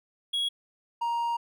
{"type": "tone pair in turn", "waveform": "triangle", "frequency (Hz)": [3322, 938.1], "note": ["G#7", "A#5"], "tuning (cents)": [0, 11], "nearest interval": "octave + minor seventh", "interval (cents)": 2189, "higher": "first", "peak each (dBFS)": -24, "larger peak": "neither", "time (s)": [[0.33, 0.49], [1.01, 1.37]], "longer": "second", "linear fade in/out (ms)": 10, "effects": []}